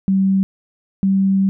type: tone pair in turn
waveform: sine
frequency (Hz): 192.6 / 193.58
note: G3 / G3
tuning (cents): -30 / -21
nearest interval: unison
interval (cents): 9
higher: second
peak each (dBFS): -12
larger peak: neither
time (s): 0.08-0.43 / 1.03-1.49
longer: second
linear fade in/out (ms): 0
effects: none